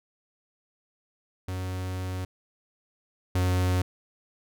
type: tone pair in turn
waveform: 45% pulse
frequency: 92.5 / 91.28 Hz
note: F#2 / F#2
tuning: 0 / -23 cents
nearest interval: unison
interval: 23 cents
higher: first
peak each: -30 / -22 dBFS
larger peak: second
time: 1.48-2.25 / 3.35-3.82 s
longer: first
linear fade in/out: 5 ms
effects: none